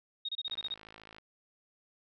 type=tone bursts; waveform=sine; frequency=3729 Hz; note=A#7; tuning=in tune; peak=-33 dBFS; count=8; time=0.25-0.742 s; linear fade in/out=5 ms; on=37 ms; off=28 ms
type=click train; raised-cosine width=0.3 ms; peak=-34 dBFS; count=39; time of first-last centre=0.48-1.184 s; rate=54 Hz
effects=none